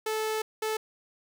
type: tone pair in turn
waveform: sawtooth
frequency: 435.8 / 435.8 Hz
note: A4 / A4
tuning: -17 / -17 cents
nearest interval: unison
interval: 0 cents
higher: neither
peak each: -24 dBFS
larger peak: neither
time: 0.06-0.42 / 0.62-0.77 s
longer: first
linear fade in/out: 5 ms
effects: none